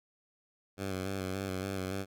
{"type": "tone with vibrato", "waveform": "10% pulse", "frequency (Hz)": 95.4, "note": "G2", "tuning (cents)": -47, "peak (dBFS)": -26, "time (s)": [0.77, 2.06], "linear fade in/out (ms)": 50, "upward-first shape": "square", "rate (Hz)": 3.5, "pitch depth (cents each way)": 34, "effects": []}